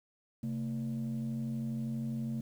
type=tone pair together; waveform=sine; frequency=133.01 / 225.4 Hz; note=C3 / A3; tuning=+29 / +42 cents; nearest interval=major sixth; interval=913 cents; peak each=-35 / -33 dBFS; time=0.43-2.41 s; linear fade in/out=5 ms; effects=tanh soft clip ceiling -30 dBFS + 10-bit